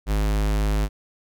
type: tone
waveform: square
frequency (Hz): 51.91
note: G#1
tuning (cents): 0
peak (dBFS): -20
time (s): 0.06-0.89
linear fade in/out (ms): 50
effects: none